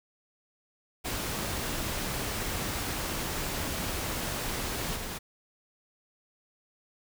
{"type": "noise with level steps", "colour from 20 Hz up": "pink", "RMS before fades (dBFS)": [-33, -37], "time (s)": [1.04, 5.19], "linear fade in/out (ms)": 20, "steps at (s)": 4.95, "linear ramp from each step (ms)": 20, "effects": []}